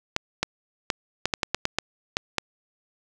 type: clicks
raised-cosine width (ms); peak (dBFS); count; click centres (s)
0.2; -5; 11; 0.164 / 0.43 / 0.902 / 1.256 / 1.338 / 1.432 / 1.546 / 1.654 / 1.786 / 2.169 / 2.383
effects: none